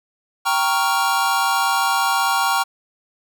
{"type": "chord", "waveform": "square", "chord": "G half-diminished seventh", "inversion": "none", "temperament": "equal", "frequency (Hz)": [784, 932.3, 1108.7, 1396.9], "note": ["G5", "Bb5", "Db6", "F6"], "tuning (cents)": [0, 0, 0, 0], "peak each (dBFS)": -23, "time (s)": [0.45, 2.64], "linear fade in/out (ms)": 20, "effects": []}